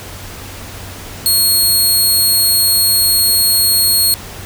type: tone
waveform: 15% pulse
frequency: 4300 Hz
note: C8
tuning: 47 cents sharp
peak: -3 dBFS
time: 1.26-4.14 s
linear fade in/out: 0 ms
effects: added 94 Hz sine -34 dBFS peak until 4.45 s + pink hiss -31 dBFS RMS until 4.45 s